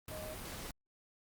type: tone in noise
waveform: sine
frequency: 622.3 Hz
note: D#5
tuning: in tune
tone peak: -44 dBFS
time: 0.11-0.34 s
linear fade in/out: 2 ms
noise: pink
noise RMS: -45 dBFS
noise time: 0.08-0.71 s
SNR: -2 dB
effects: Opus 32 kbps